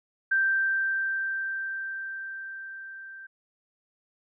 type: tone with level ramp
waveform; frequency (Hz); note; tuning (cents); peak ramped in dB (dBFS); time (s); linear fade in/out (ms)
sine; 1568; G6; 0; -20 to -41; 0.31-3.27; 10
effects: none